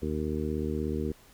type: harmonic tone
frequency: 76.6 Hz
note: D#2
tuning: 27 cents flat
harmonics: 1 / 2 / 3 / 4 / 5 / 6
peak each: -34 / -37 / -34 / -36 / -35 / -38 dBFS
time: 0.02-1.12 s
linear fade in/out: 5 ms
effects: pink hiss -57 dBFS RMS until 1.33 s